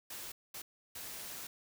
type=noise bursts at uneven times; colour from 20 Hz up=white; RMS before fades=-45 dBFS; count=3; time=0.1-0.32 / 0.54-0.62 / 0.95-1.47 s; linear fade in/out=5 ms; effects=none